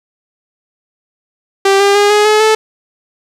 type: tone with pitch steps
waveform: sawtooth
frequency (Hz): 392 / 400.5 / 409.1 / 418 / 427 / 436.2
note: G4 / G4 / G#4 / G#4 / G#4 / A4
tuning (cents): 0 / +37 / -26 / +11 / +48 / -15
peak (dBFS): -3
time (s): 1.65-2.55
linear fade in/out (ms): 5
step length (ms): 150
effects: low-pass 8000 Hz 12 dB/octave + 7-bit